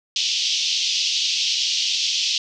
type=band-pass noise; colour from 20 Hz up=pink; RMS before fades=-22 dBFS; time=0.16-2.38 s; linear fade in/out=2 ms; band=2800 to 6000 Hz; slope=48 dB/octave; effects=none